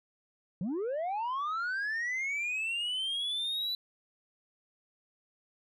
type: linear sweep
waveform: sine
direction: up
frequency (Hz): 160 to 3994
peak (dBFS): -28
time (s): 0.61-3.75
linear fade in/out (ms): 2
effects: tanh soft clip ceiling -30 dBFS